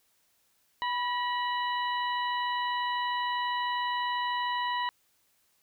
harmonic tone with a mistuned harmonic, 983 Hz, B5, 8 cents flat, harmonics 1 / 2 / 3 / 4, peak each -29 / -35 / -39 / -41 dBFS, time 0.82-4.89 s, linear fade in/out 0 ms, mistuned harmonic 2, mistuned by -45 cents, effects white hiss -70 dBFS RMS until 5.62 s

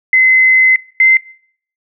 sine tone pair in turn, 2048 / 2072 Hz, C7 / C7, -38 / -17 cents, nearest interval unison, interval 21 cents, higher second, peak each -5 dBFS, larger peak neither, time 0.13-0.76 / 1-1.17 s, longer first, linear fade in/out 2 ms, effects noise-tail reverb RT60 0.6 s tail -23 dB re dry

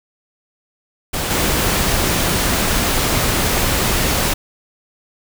pink noise with level steps, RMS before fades -21 / -17 dBFS, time 1.13-4.34 s, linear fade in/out 10 ms, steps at 1.3 s, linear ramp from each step 10 ms, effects none

